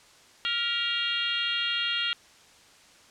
harmonic tone with a mistuned harmonic, 466.2 Hz, A#4, in tune, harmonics 3 / 4 / 5 / 6 / 7 / 8 / 9, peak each -33 / -37 / -39 / -30 / -30 / -38 / -39 dBFS, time 0.45-2.13 s, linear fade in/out 0 ms, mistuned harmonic 4, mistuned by +50 cents, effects white hiss -55 dBFS RMS until 3.1 s + low-pass 7000 Hz 12 dB/octave

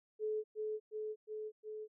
sine tone with echo, 430 Hz, A4, 40 cents flat, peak -34 dBFS, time 0.19-0.44 s, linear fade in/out 50 ms, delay 360 ms, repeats 4, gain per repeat -2 dB, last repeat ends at 1.88 s, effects none

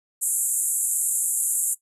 pink band-pass noise, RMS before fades -24 dBFS, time 0.21-1.75 s, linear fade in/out 20 ms, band 7200 to 12000 Hz, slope 96 dB/octave, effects noise-tail reverb RT60 0.1 s tail -17 dB re dry

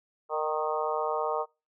harmonic tone with a mistuned harmonic, 154.9 Hz, D#3, 7 cents flat, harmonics 3 / 4 / 5 / 6 / 7 / 8, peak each -32 / -33 / -34 / -35 / -35 / -36 dBFS, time 0.29-1.46 s, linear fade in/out 50 ms, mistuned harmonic 4, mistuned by -21 cents, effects noise-tail reverb RT60 0.3 s tail -26 dB re dry

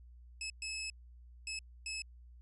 20% pulse tone bursts at uneven times, 2593 Hz, E7, 29 cents flat, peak -34 dBFS, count 4, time 0.41-0.5 / 0.62-0.9 / 1.47-1.59 / 1.86-2.02 s, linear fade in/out 2 ms, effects added 60 Hz sine -53 dBFS peak until 2.41 s + resampled to 32000 Hz

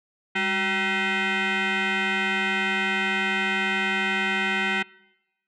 sine tone with frequency modulation, 201.2 Hz, G3, 45 cents sharp, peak -20 dBFS, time 0.35-4.83 s, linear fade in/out 10 ms, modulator 573 Hz, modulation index 4.6, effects noise-tail reverb RT60 1.0 s tail -26 dB re dry + tanh soft clip ceiling -19 dBFS

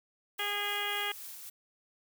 blue noise with tremolo, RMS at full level -44 dBFS, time 0.38-1.5 s, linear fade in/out 10 ms, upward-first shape sine, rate 3.7 Hz, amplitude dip 30%
harmonic tone, 410 Hz, G#4, 22 cents flat, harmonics 1 / 2 / 3 / 4 / 5 / 6 / 7 / 8, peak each -43 / -40 / -41 / -39 / -38 / -42 / -39 / -38 dBFS, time 0.39-1.12 s, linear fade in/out 5 ms
effects none

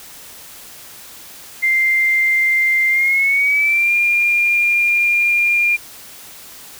sine tone with pitch glide, 2093 to 2404 Hz, C7 to D7, 0 to +40 cents, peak -12 dBFS, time 1.62-5.77 s, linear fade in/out 20 ms, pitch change +240 cents, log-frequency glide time 2.89-3.94 s, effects white hiss -38 dBFS RMS until 6.79 s

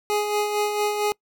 25% pulse tone with tremolo, 416.9 Hz, G#4, 7 cents sharp, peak -16 dBFS, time 0.1-1.12 s, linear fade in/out 0 ms, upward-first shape sine, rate 4.4 Hz, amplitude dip 45%, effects noise-tail reverb RT60 0.1 s tail -25 dB re dry

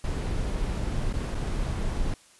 brown noise with dropouts, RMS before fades -28 dBFS, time 0.04-2.14 s, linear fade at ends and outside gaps 2 ms, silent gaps 1.128-1.138 / 1.346-1.351 s, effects white hiss -56 dBFS RMS until 2.39 s + resampled to 24000 Hz

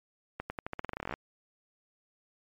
accelerating click train, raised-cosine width 0.5 ms, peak -20 dBFS, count 18, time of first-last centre 0.4-1.138 s, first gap 100 ms, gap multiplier 0.88, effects MP3 64 kbps

